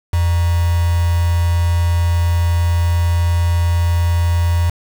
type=tone with quantisation; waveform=sine; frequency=85.7 Hz; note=F2; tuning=32 cents flat; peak=-12 dBFS; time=0.13-4.7 s; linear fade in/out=5 ms; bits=4; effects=none